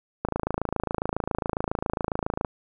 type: click train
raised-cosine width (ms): 1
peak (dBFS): -11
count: 61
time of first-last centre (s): 0.25-2.448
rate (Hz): 27.3
effects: none